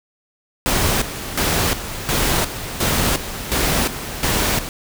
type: noise with tremolo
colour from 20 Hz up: pink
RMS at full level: -18 dBFS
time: 0.66-4.69 s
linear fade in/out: 0 ms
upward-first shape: square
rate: 1.4 Hz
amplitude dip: 70%
effects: none